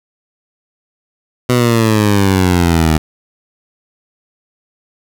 15% pulse exponential sweep, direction down, 125.6 to 77.2 Hz, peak -3 dBFS, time 1.49-2.98 s, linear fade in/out 5 ms, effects none

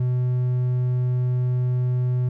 triangle tone, 125.1 Hz, B2, 23 cents sharp, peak -17 dBFS, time 0-2.29 s, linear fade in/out 5 ms, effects none

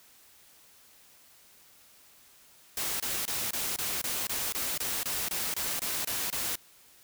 white noise bursts, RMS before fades -32 dBFS, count 15, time 2.77-6.556 s, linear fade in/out 2 ms, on 230 ms, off 24 ms, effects white hiss -58 dBFS RMS until 7.03 s

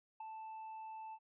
triangle tone with ADSR envelope, 880 Hz, A5, in tune, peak -39 dBFS, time 0.2-1.19 s, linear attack 7 ms, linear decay 5 ms, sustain -5 dB, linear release 56 ms, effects resampled to 8000 Hz

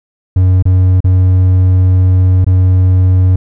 triangle tone with dropouts, 92.4 Hz, F#2, 2 cents flat, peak -3 dBFS, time 0.36-3.36 s, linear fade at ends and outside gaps 5 ms, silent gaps 0.625-0.654 / 1.005-1.043 / 2.446-2.465 s, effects none

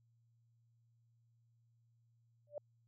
sine tone with exponential growth, 587.3 Hz, D5, in tune, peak -37 dBFS, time 2.47-2.58 s, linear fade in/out 2 ms, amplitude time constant 23 ms, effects added 116 Hz sine -70 dBFS peak until 2.87 s

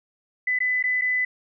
sine tone with dropouts, 2003 Hz, B6, 24 cents sharp, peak -20 dBFS, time 0.47-1.25 s, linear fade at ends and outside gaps 5 ms, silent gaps 0.589-0.603 / 0.827-0.838 / 1.013-1.018 s, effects none

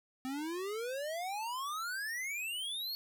square exponential sweep, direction up, 255.1 to 4435 Hz, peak -37 dBFS, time 0.25-2.95 s, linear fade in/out 0 ms, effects none

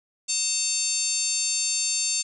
harmonic tone, 900 Hz, A5, 39 cents sharp, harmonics 3 / 4 / 5 / 6 / 7 / 8 / 9 / 10, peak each -35 / -37 / -30 / -36 / -29 / -28 / -31 / -34 dBFS, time 0.28-2.23 s, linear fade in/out 20 ms, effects none

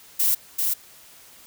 violet noise with echo, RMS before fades -20 dBFS, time 0.19-0.35 s, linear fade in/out 10 ms, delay 390 ms, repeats 1, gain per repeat -3 dB, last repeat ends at 0.74 s, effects white hiss -49 dBFS RMS until 1.46 s

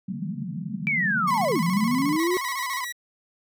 white band-pass noise, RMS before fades -31 dBFS, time 0.08-2.17 s, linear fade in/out 10 ms, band 140 to 230 Hz, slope 96 dB/octave
sine linear two-way sweep, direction down then up, 2349 to 158.6 to 372.9 Hz, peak -21 dBFS, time 0.87-2.37 s, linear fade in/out 0 ms, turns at 1.62 s
30% pulse tone with vibrato, 1046.5 Hz, C6, in tune, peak -25 dBFS, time 1.27-2.85 s, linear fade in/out 10 ms, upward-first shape square, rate 14 Hz, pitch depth 75 cents each way
sawtooth tone bursts, 1929 Hz, B6, 41 cents flat, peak -27 dBFS, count 6, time 2.18-2.925 s, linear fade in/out 10 ms, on 100 ms, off 29 ms
effects none

